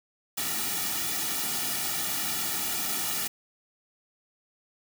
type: noise with comb filter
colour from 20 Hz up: white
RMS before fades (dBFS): -30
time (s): 0.37-3.28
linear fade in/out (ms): 10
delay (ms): 1.9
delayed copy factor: -0.9
effects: none